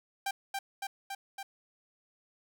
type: tone with echo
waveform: sawtooth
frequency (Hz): 787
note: G5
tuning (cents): +7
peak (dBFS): -27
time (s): 0.26-0.31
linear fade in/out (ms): 5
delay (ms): 280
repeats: 4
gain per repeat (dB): -2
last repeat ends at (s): 1.43
effects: none